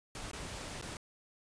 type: noise with dropouts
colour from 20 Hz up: pink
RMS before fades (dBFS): -43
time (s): 0.15-0.97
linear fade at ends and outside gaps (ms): 1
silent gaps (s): 0.314-0.332 / 0.814-0.824
effects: resampled to 22050 Hz